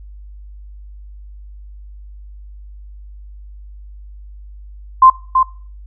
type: tone with echo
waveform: sine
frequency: 1042 Hz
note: C6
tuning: 7 cents flat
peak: -3 dBFS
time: 5.02-5.1 s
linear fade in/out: 5 ms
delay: 330 ms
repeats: 1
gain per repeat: -6 dB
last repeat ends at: 5.43 s
effects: noise-tail reverb RT60 0.4 s tail -20 dB re dry + added 50 Hz sine -33 dBFS peak until 5.86 s

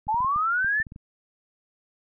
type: clicks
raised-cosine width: 5 ms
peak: -29 dBFS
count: 10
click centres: 0.07 / 0.144 / 0.205 / 0.247 / 0.361 / 0.646 / 0.801 / 0.868 / 0.921 / 0.961 s
type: linear sweep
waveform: sine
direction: up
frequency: 830.6 to 1798 Hz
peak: -21 dBFS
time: 0.08-0.83 s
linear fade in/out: 10 ms
effects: none

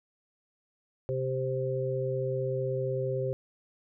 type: harmonic tone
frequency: 130.81 Hz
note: C3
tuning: in tune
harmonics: 1 / 3 / 4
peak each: -32 / -33 / -32 dBFS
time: 1.09-3.33 s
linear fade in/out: 0 ms
effects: none

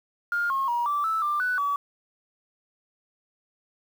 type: tone with pitch steps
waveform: sine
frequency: 1411 / 1081 / 953 / 1165 / 1314 / 1186 / 1489 / 1141 Hz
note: F6 / C#6 / A#5 / D6 / E6 / D6 / F#6 / C#6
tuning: +17 / -44 / +38 / -14 / -6 / +17 / +11 / +50 cents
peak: -22 dBFS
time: 0.32-1.76 s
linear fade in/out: 2 ms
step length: 180 ms
effects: tanh soft clip ceiling -18 dBFS + 8-bit

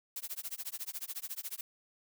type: noise with tremolo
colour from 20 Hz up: blue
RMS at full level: -38 dBFS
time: 0.16-1.61 s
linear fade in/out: 2 ms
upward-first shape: sine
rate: 14 Hz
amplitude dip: 100%
effects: none

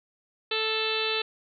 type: harmonic tone with a mistuned harmonic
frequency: 440 Hz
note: A4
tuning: in tune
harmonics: 1 / 2 / 3 / 4 / 5 / 6 / 7 / 8 / 9 / 10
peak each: -31 / -39 / -36 / -38 / -41 / -31 / -36 / -33 / -33 / -40 dBFS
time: 0.51-1.22 s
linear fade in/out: 5 ms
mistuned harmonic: 5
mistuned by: -22 cents
effects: none

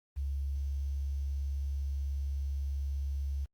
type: tone with quantisation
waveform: sine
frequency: 69.3 Hz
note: C#2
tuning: in tune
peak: -31 dBFS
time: 0.16-3.46 s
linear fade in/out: 20 ms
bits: 10
effects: Opus 32 kbps

